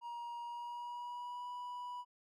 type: tone with pitch glide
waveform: triangle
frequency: 948 to 981.4 Hz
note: A#5 to B5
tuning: +29 to -11 cents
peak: -40 dBFS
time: 0.01-2.05 s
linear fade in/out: 50 ms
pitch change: +60 cents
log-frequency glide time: 0.4-1.49 s
effects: none